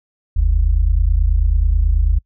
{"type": "tone pair together", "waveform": "sine", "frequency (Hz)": [44.19, 73.42], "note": ["F1", "D2"], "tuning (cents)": [21, 0], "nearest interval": "major sixth", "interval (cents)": 879, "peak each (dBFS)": [-12, -15], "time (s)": [0.36, 2.19], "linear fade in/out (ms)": 10, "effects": ["noise-tail reverb RT60 0.1 s tail -26 dB re dry", "tanh soft clip ceiling -5 dBFS"]}